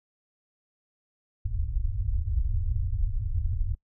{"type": "low-pass noise", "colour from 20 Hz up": "pink", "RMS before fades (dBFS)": -27, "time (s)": [1.45, 3.75], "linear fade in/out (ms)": 2, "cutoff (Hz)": 110, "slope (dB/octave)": 96, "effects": ["noise-tail reverb RT60 0.1 s tail -23 dB re dry"]}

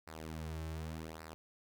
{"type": "tone with flanger", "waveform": "sawtooth", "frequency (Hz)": 79.7, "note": "D#2", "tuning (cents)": 42, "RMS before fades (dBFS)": -44, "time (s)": [0.07, 1.34], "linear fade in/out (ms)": 0, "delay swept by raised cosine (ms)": [0.3, 4.2], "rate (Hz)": 0.86, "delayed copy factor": -0.75, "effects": []}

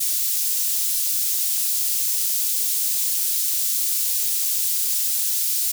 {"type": "high-pass noise", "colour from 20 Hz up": "white", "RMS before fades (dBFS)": -22, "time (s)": [0, 5.72], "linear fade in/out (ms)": 10, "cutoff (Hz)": 5400, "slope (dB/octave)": 12, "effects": []}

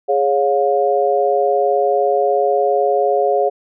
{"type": "chord", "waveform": "sine", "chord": "Db major", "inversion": "second", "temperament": "equal with one note detuned", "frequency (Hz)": [415.3, 554.4, 710.7], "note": ["Ab4", "Db5", "F5"], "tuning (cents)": [0, 0, 30], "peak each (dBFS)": -17, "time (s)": [0.08, 3.5], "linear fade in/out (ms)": 20, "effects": []}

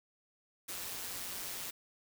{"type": "noise with amplitude modulation", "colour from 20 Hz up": "white", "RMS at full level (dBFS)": -39, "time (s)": [0.68, 1.71], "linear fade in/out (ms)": 10, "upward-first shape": "sine", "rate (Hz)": 183, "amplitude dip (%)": 60, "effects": []}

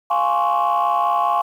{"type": "tone cluster", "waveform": "sine", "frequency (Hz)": [697, 830, 1061, 1126], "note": ["F5", "G#5", "C6", "C#6"], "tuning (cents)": [-4, -1, 24, 27], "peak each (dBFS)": -20, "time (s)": [0.1, 1.42], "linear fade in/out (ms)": 10, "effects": ["tanh soft clip ceiling -10 dBFS", "8-bit"]}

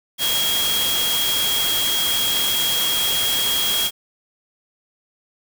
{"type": "tone in noise", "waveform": "sine", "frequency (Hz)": 3275, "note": "G#7", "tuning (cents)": -25, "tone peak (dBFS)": -20, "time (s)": [0.18, 3.91], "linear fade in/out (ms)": 50, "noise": "white", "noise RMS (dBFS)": -23, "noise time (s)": [0.18, 3.91], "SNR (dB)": 0, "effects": []}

